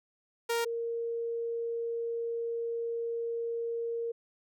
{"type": "tone pair in turn", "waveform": ["sawtooth", "sine"], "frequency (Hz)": [466.2, 464.6], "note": ["A#4", "A#4"], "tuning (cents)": [0, -6], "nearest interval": "unison", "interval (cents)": 6, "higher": "first", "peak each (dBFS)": [-24, -31], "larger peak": "first", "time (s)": [[0.49, 0.65], [0.65, 4.12]], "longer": "second", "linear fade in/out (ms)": 10, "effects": []}